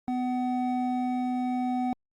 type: tone pair together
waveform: triangle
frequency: 250.6 / 751 Hz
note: B3 / F#5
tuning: +25 / +26 cents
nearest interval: octave + perfect fifth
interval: 1901 cents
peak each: -25 / -29 dBFS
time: 0.08-1.93 s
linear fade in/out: 0 ms
effects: Opus 48 kbps